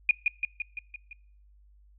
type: tone with echo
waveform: sine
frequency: 2445 Hz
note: D#7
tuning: 31 cents flat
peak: -16 dBFS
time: 0.09-0.11 s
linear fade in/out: 2 ms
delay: 170 ms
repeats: 6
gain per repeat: -4 dB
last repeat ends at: 1.13 s
effects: noise-tail reverb RT60 0.7 s tail -25 dB re dry + added 50 Hz sine -55 dBFS peak until 1.98 s